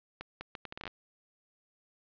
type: accelerating click train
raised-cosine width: 0.3 ms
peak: -24 dBFS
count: 11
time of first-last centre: 0.21-0.877 s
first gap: 200 ms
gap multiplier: 0.71
effects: resampled to 11025 Hz + 9-bit